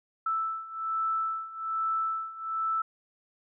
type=beating tone pair; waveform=sine; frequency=1318.5 / 1319.7 Hz; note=E6 / E6; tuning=0 / +2 cents; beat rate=1.2 Hz; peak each=-33 / -30 dBFS; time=0.26-2.82 s; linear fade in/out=5 ms; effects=none